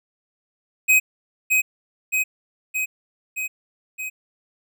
square tone with echo, 2523 Hz, D#7, 23 cents sharp, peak -13 dBFS, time 0.88-1 s, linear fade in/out 20 ms, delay 620 ms, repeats 5, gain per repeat -3 dB, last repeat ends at 4.1 s, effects none

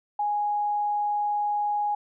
sine tone, 829 Hz, G#5, 3 cents flat, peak -23 dBFS, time 0.19-1.95 s, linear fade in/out 5 ms, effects none

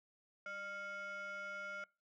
sine tone with frequency modulation, 1396.9 Hz, F6, in tune, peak -40 dBFS, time 0.46-1.84 s, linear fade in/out 2 ms, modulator 795 Hz, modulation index 0.83, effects noise-tail reverb RT60 0.3 s tail -25 dB re dry + tanh soft clip ceiling -42 dBFS

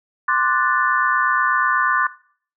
sine chord, D dominant seventh, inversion third, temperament equal, 1046.5 / 1174.7 / 1480 / 1760 Hz, C6 / D6 / F#6 / A6, 0 / 0 / 0 / 0 cents, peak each -21 dBFS, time 0.28-2.07 s, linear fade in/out 5 ms, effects noise-tail reverb RT60 0.5 s tail -18 dB re dry

